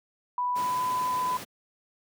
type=tone with pitch glide; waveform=sine; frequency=987.8 to 1003.9 Hz; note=B5 to B5; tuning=0 to +28 cents; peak=-25 dBFS; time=0.38-1.37 s; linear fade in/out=2 ms; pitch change=+28 cents; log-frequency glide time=0.53-0.81 s
type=noise; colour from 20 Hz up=pink; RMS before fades=-39 dBFS; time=0.55-1.45 s; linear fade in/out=20 ms
effects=high-pass 150 Hz 12 dB/octave